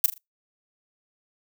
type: noise with echo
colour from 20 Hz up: violet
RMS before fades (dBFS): -17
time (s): 0.04-0.06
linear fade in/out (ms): 2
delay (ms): 40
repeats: 3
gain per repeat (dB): -10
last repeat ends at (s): 0.18
effects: noise-tail reverb RT60 0.2 s tail -25 dB re dry